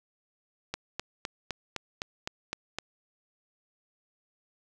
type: click train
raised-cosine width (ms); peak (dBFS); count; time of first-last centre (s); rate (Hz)
0.2; -15; 9; 0.74-2.786; 3.91
effects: none